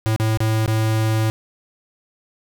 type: tone with dropouts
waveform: square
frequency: 110.2 Hz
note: A2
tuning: 3 cents sharp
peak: -17 dBFS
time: 0.06-1.3 s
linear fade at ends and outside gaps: 0 ms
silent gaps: 0.162-0.199 / 0.373-0.404 / 0.66-0.678 s
effects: none

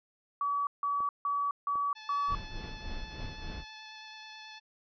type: tone bursts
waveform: sine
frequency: 1141 Hz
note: C#6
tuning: 50 cents sharp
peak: -28 dBFS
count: 5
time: 0.41-2.35 s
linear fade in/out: 2 ms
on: 260 ms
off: 160 ms
type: clicks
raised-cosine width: 1 ms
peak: -33 dBFS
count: 2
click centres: 1.005 / 1.756 s
type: tone with vibrato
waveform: 5% pulse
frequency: 868 Hz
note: A5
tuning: 24 cents flat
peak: -31 dBFS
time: 1.95-4.6 s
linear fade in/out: 20 ms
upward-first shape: triangle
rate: 9.2 Hz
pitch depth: 13 cents each way
type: noise with tremolo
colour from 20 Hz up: brown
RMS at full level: -37 dBFS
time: 2.27-3.65 s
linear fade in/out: 50 ms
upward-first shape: triangle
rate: 3.4 Hz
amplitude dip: 70%
effects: resampled to 11025 Hz

